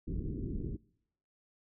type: low-pass noise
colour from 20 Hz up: pink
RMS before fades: -37 dBFS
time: 0.07-0.77 s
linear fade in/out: 10 ms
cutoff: 380 Hz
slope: 48 dB/octave
effects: noise-tail reverb RT60 0.8 s tail -26 dB re dry